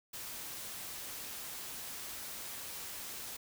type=noise; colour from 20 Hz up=white; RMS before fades=-44 dBFS; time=0.13-3.37 s; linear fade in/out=10 ms; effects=none